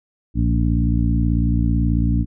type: harmonic tone with a mistuned harmonic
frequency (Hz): 58.27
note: A#1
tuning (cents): 0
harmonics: 1 / 2 / 3 / 4 / 5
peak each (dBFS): -18 / -21 / -23 / -24 / -25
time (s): 0.34-2.26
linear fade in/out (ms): 50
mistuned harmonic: 1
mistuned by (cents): +89
effects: none